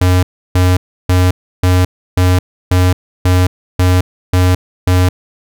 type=tone bursts; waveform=square; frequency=90.9 Hz; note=F#2; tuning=30 cents flat; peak=-8 dBFS; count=10; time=0.01-5.09 s; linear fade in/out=5 ms; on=220 ms; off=320 ms; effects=none